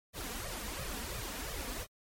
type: noise with flanger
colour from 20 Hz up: pink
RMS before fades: -40 dBFS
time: 0.13-1.87 s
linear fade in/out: 50 ms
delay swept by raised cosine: 1.6 to 4.3 ms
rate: 2.9 Hz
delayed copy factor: +0.9
effects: MP3 64 kbps